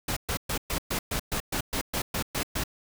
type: noise bursts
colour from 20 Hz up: pink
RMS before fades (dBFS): -29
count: 13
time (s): 0.08-2.638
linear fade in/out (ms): 5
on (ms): 86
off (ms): 120
effects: none